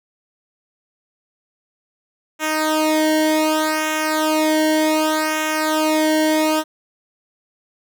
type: tone with flanger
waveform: sawtooth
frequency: 311.1 Hz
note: D#4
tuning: in tune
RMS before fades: -18 dBFS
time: 2.39-6.64 s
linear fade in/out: 50 ms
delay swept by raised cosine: 0.22 to 0.8 ms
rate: 0.66 Hz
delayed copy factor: -0.9
effects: none